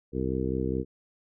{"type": "harmonic tone", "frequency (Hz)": 64.8, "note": "C2", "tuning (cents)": -16, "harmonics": [1, 2, 3, 4, 5, 6, 7], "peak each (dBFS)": [-34, -34, -34, -34, -34, -34, -34], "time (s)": [0.12, 0.85], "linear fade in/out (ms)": 50, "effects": []}